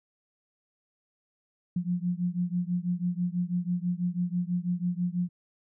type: beating tone pair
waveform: sine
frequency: 174.61 / 180.71 Hz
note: F3 / F#3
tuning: 0 / -41 cents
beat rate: 6.1 Hz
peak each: -29 / -30 dBFS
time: 1.76-5.29 s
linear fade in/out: 5 ms
effects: none